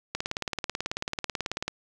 click train, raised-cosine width 0.2 ms, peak -12 dBFS, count 29, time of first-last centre 0.15-1.68 s, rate 18.3 Hz, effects none

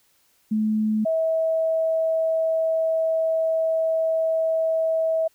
sine tone pair in turn, 215.8 / 646.7 Hz, A3 / E5, -33 / -33 cents, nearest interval octave + perfect fifth, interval 1900 cents, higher second, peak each -19 dBFS, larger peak neither, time 0.51-1.05 / 1.05-5.28 s, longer second, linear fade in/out 10 ms, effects white hiss -63 dBFS RMS until 5.34 s

